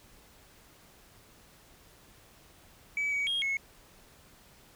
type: tone with pitch steps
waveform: sine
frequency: 2289 / 2262 / 3255 / 2186 Hz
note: D7 / C#7 / G#7 / C#7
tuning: -45 / +34 / -36 / -25 cents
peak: -26 dBFS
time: 2.97-3.57 s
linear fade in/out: 2 ms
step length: 150 ms
effects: tanh soft clip ceiling -26 dBFS + pink hiss -58 dBFS RMS until 4.75 s